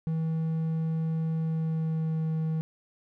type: tone with pitch glide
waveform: triangle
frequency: 161.1 to 159.25 Hz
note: E3 to D#3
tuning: -39 to +41 cents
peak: -24 dBFS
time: 0.07-2.61 s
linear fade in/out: 0 ms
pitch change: -20 cents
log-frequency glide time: 1.35-2.31 s
effects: none